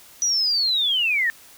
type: linear sweep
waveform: sine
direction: down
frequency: 5920 to 1760 Hz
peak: -18 dBFS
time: 0.22-1.3 s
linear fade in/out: 0 ms
effects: white hiss -48 dBFS RMS until 1.57 s